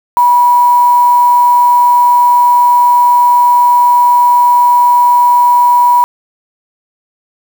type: tone with quantisation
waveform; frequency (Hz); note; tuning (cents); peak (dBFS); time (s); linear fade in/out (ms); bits
sine; 972; B5; -28; -4; 0.17-6.04; 0; 4
effects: none